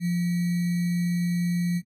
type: tone with sample-and-hold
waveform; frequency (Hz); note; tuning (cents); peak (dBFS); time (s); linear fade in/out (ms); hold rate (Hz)
sine; 174.61; F3; 0; -22; 0-1.82; 50; 2100
effects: AAC 48 kbps